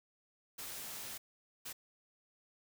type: noise bursts at uneven times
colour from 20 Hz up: white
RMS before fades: -45 dBFS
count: 2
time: 0.58-1.18 / 1.65-1.73 s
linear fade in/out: 10 ms
effects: none